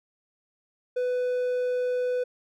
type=tone; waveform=triangle; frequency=498 Hz; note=B4; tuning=14 cents sharp; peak=-22 dBFS; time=0.96-2.24 s; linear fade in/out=10 ms; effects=none